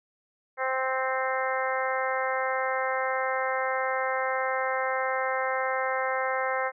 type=harmonic tone; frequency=261.6 Hz; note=C4; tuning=in tune; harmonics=2 / 3 / 4 / 5 / 6 / 7 / 8; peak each=-30 / -32 / -33 / -34 / -35 / -35 / -36 dBFS; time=0.57-6.72 s; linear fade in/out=50 ms; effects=none